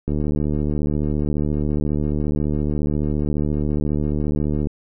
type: click train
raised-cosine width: 3 ms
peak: -10 dBFS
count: 343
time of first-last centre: 0.08-4.671 s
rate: 74.5 Hz
effects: none